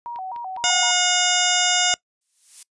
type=tone with vibrato; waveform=sine; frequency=845 Hz; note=G#5; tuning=30 cents sharp; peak=-28 dBFS; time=0.06-0.91 s; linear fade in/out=0 ms; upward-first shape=square; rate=3.9 Hz; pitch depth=200 cents each way
type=click train; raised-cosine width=0.3 ms; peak=-28 dBFS; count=5; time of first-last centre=0.16-0.968 s; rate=4.95 Hz
type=harmonic tone; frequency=720 Hz; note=F#5; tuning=47 cents flat; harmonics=1 / 2 / 3 / 4 / 5 / 7 / 8 / 9 / 10; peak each=-25 / -25 / -27 / -23 / -25 / -27 / -29 / -27 / -25 dBFS; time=0.64-1.94 s; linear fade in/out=0 ms
type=noise with exponential growth; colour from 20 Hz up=violet; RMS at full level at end=-31 dBFS; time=2.21-2.63 s; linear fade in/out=5 ms; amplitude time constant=91 ms
effects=noise-tail reverb RT60 0.1 s tail -23 dB re dry + resampled to 22050 Hz